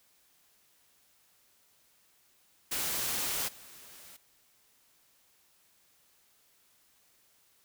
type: noise with level steps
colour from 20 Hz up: white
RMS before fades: -33 / -52 dBFS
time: 2.71-4.17 s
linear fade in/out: 10 ms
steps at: 3.47 s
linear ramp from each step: 20 ms
effects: white hiss -67 dBFS RMS until 7.64 s